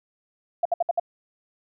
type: tone bursts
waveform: sine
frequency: 688 Hz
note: F5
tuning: 26 cents flat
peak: -18 dBFS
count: 5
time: 0.63-0.998 s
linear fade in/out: 5 ms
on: 24 ms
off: 62 ms
effects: none